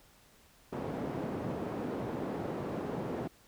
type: band-pass noise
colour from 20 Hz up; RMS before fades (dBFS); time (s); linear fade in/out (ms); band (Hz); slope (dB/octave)
white; -37; 0.72-3.28; 10; 130 to 450; 12
effects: pink hiss -62 dBFS RMS until 3.47 s